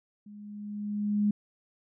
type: tone with level ramp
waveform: sine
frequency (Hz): 207.3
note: G#3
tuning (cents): -3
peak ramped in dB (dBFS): -45 to -21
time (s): 0.26-1.31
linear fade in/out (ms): 5
effects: none